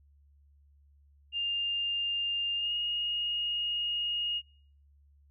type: tone with pitch glide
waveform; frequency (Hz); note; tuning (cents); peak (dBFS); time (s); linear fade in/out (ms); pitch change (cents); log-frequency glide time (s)
sine; 2805 to 2862; F7 to F7; +7 to +42; -29; 1.32-4.42; 50; +35; 2.56-2.73
effects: noise-tail reverb RT60 0.5 s tail -22 dB re dry + added 71 Hz sine -59 dBFS peak until 5.3 s